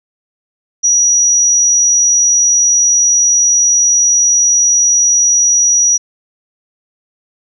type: tone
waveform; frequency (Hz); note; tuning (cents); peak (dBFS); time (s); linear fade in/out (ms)
sine; 5810; F#8; -32; -7; 0.83-5.98; 20
effects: none